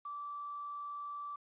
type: tone with quantisation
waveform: sine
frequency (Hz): 1162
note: D6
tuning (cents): -19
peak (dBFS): -40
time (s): 0.05-1.36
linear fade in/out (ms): 5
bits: 10
effects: resampled to 8000 Hz